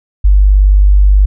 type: tone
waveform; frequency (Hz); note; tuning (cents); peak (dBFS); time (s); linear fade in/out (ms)
sine; 49.3; G1; +11; -3; 0.24-1.26; 10
effects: none